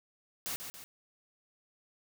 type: noise with echo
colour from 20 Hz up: white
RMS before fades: -37 dBFS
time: 0.46-0.56 s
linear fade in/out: 0 ms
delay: 140 ms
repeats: 2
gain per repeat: -6 dB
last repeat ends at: 0.84 s
effects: none